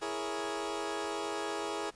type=chord; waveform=20% pulse; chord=A# half-diminished seventh; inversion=second; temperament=equal; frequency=329.6 / 415.3 / 466.2 / 554.4 Hz; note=E4 / G#4 / A#4 / C#5; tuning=0 / 0 / 0 / 0 cents; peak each=-35 / -32 / -38 / -38 dBFS; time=0.01-1.91 s; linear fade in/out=20 ms; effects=pink hiss -60 dBFS RMS until 1.95 s + resampled to 22050 Hz